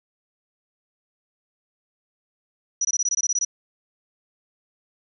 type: tone bursts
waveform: sine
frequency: 5860 Hz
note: F#8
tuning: 18 cents flat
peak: -19 dBFS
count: 11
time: 2.81-3.449 s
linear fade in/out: 5 ms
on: 39 ms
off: 21 ms
effects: none